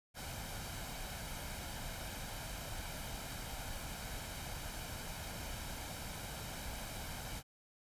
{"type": "noise with comb filter", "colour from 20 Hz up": "pink", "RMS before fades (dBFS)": -44, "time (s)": [0.14, 7.43], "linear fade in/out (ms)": 50, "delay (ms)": 1.3, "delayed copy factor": 0.5, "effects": ["resampled to 32000 Hz"]}